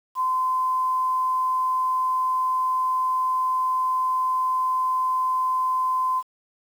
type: tone with quantisation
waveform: sine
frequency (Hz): 1028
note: C6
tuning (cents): -31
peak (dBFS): -20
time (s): 0.15-6.23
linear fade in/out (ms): 50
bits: 8
effects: none